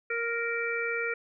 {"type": "harmonic tone", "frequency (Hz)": 466.2, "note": "A#4", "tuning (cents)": 0, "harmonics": [1, 3, 4, 5], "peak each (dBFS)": [-33, -33, -36, -33], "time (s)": [0.1, 1.14], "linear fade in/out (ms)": 5, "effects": []}